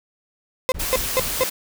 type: tone bursts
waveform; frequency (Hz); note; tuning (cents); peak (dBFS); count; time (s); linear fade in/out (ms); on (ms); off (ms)
35% pulse; 516; C5; -24; -14; 4; 0.69-1.436; 0; 29; 210
type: noise with tremolo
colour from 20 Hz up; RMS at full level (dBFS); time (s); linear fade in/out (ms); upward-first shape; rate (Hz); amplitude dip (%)
brown; -31; 0.74-1.43; 10; square; 4.6; 60
type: high-pass noise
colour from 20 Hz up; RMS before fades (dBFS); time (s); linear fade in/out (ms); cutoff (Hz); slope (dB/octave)
white; -26; 0.79-1.5; 10; 160; 12
effects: none